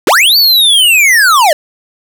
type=linear two-way sweep; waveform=square; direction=up then down; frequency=239.2 to 4600 to 565 Hz; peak=-5 dBFS; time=0.07-1.53 s; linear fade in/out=2 ms; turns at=0.37 s; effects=none